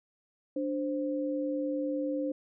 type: tone pair together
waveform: sine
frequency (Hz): 293.5 / 523.3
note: D4 / C5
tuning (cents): -1 / 0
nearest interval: minor seventh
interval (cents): 1001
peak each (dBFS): -31 / -33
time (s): 0.56-2.32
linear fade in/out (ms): 5
effects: none